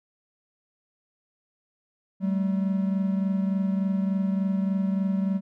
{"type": "tone pair together", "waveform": "triangle", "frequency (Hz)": [191.28, 214.7], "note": ["G3", "A3"], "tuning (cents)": [-42, -42], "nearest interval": "major second", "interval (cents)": 200, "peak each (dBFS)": [-21, -29], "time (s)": [2.2, 5.41], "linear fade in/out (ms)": 50, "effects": []}